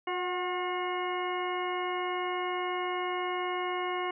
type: harmonic tone with a mistuned harmonic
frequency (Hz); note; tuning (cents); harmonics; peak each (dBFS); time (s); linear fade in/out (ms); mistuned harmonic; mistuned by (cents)
359.3; F4; +49; 1 / 2 / 3 / 4 / 5 / 6 / 8; -34 / -36 / -35 / -45 / -44 / -39 / -43; 0.07-4.11; 5; 2; +36
effects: none